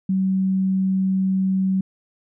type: tone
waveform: sine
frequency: 190 Hz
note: F#3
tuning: 46 cents sharp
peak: -17 dBFS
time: 0.09-1.81 s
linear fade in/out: 5 ms
effects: none